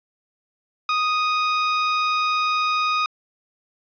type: tone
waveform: sawtooth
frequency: 1244.5 Hz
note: D#6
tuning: in tune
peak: -15 dBFS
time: 0.89-3.06 s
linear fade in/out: 2 ms
effects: resampled to 11025 Hz + 8-bit